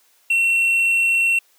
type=tone; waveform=triangle; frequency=2717 Hz; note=F7; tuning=48 cents flat; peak=-13 dBFS; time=0.3-1.39 s; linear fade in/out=5 ms; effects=white hiss -58 dBFS RMS until 1.58 s + high-pass 400 Hz 12 dB/octave